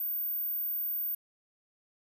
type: tone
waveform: sine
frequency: 14440 Hz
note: A9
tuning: 44 cents sharp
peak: -30 dBFS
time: 0-1.15 s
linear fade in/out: 5 ms
effects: none